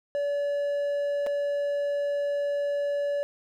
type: tone with dropouts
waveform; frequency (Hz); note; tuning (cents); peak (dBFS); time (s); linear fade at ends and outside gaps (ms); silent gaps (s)
triangle; 573; D5; -43; -23; 0.15-3.23; 0; 1.264-1.269
effects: none